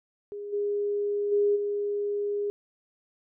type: tone with level steps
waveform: sine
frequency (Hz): 409.6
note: G#4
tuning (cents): -24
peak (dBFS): -34 / -25 / -20 / -26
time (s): 0.32-2.5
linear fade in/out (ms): 0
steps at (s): 0.52 / 1.31 / 1.55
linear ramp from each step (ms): 20
effects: none